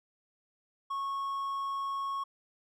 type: tone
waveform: triangle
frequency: 1100 Hz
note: C#6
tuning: 14 cents flat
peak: -30 dBFS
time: 0.9-2.24 s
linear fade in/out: 10 ms
effects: none